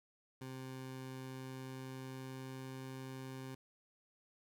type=tone with pitch glide; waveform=20% pulse; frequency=130.81 to 131.64 Hz; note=C3 to C3; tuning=0 to +11 cents; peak=-40 dBFS; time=0.41-3.55 s; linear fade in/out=5 ms; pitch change=+11 cents; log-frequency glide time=1.02-2.8 s; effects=none